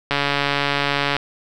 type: click train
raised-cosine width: 0.3 ms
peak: -3 dBFS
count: 151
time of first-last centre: 0.11-1.166 s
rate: 142 Hz
effects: none